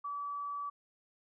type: tone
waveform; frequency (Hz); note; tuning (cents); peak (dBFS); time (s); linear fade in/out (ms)
sine; 1149; D6; -38; -36; 0.04-0.7; 10
effects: none